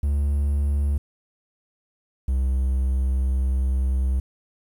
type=tone pair in turn; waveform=triangle; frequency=71.4 / 65.04 Hz; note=D2 / C2; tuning=-48 / -10 cents; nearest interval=major second; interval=162 cents; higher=first; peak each=-17 dBFS; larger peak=neither; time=0.03-0.98 / 2.28-4.2 s; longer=second; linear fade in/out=5 ms; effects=9-bit